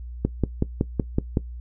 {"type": "click train", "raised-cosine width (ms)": 3, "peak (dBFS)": -7, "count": 7, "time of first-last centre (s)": [0.25, 1.371], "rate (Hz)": 5.35, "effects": ["noise-tail reverb RT60 0.1 s tail -18 dB re dry", "added 60 Hz sine -33 dBFS peak until 1.6 s"]}